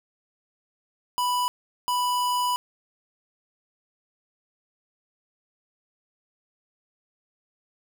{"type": "tone pair in turn", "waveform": "square", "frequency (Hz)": [987.8, 987.8], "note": ["B5", "B5"], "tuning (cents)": [0, 0], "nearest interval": "unison", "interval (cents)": 0, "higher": "neither", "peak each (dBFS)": -23, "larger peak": "neither", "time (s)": [[1.18, 1.48], [1.88, 2.56]], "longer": "second", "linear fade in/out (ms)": 0, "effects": []}